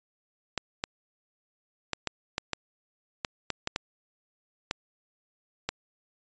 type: clicks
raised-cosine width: 0.2 ms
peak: -11 dBFS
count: 12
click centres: 0.577 / 0.839 / 1.933 / 2.073 / 2.381 / 2.533 / 3.248 / 3.503 / 3.674 / 3.761 / 4.711 / 5.69 s
effects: resampled to 16000 Hz